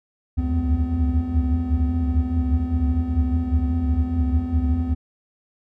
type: tone cluster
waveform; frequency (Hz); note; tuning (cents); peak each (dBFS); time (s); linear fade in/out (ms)
triangle; 70 / 72.8 / 78.8 / 83.8 / 253.6; C#2 / D2 / D#2 / E2 / B3; +18 / -15 / +23 / +29 / +46; -23; 0.37-4.95; 20
effects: none